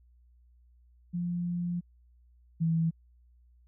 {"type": "tone pair in turn", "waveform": "sine", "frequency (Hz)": [174.61, 163.76], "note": ["F3", "E3"], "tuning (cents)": [0, -11], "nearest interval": "minor second", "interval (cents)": 111, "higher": "first", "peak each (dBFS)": [-29, -24], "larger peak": "second", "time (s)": [[1.13, 1.81], [2.6, 2.91]], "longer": "first", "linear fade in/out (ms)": 20, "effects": ["added 60 Hz sine -58 dBFS peak until 3.67 s"]}